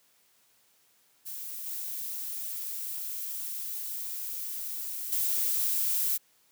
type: noise with level steps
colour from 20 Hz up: violet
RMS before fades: -39 / -36 / -28 dBFS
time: 1.25-6.18 s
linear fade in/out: 20 ms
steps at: 1.66 / 5.12 s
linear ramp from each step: 5 ms
effects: white hiss -66 dBFS RMS until 6.51 s + high-pass 100 Hz 12 dB/octave